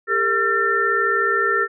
sine tone cluster, 399.5 / 458.5 / 1360 / 1793 Hz, G4 / A#4 / F6 / A6, +33 / -29 / -46 / +32 cents, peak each -24 / -26 / -20 / -20 dBFS, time 0.07-1.68 s, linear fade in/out 50 ms, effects none

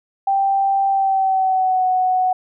sine tone with pitch glide, 784 to 740.9 Hz, G5 to F#5, 0 to +2 cents, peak -14 dBFS, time 0.27-2.33 s, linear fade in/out 5 ms, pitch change -98 cents, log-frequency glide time 0.89-1.85 s, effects none

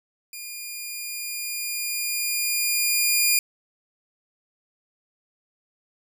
10% pulse tone with level ramp, 2421 Hz, D#7, 48 cents flat, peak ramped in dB -26 to -8 dBFS, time 0.33-3.39 s, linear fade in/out 2 ms, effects none

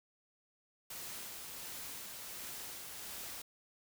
white noise with tremolo, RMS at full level -45 dBFS, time 0.9-3.42 s, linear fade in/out 5 ms, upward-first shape sine, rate 1.4 Hz, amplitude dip 25%, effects none

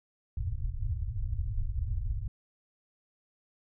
pink low-pass noise, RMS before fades -32 dBFS, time 0.37-2.28 s, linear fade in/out 5 ms, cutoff 120 Hz, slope 96 dB/octave, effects none

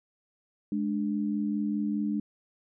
sine tone pair together, 209.3 / 294.2 Hz, G#3 / D4, +14 / +3 cents, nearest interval tritone, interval 589 cents, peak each -28 / -31 dBFS, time 0.72-2.2 s, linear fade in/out 2 ms, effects none

